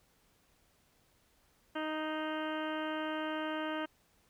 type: harmonic tone with a mistuned harmonic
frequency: 311.1 Hz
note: D#4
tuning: in tune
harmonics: 1 / 2 / 3 / 4 / 5 / 6 / 7 / 8 / 9 / 10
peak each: -38 / -40 / -43 / -44 / -43 / -50 / -53 / -55 / -50 / -50 dBFS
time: 1.75-3.86 s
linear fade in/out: 10 ms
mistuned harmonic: 7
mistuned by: -36 cents
effects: pink hiss -70 dBFS RMS until 4.29 s